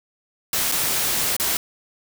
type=noise with dropouts; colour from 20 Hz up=white; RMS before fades=-22 dBFS; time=0.53-1.57 s; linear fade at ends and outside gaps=2 ms; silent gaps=0.716-0.721 / 1.366-1.398 s; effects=none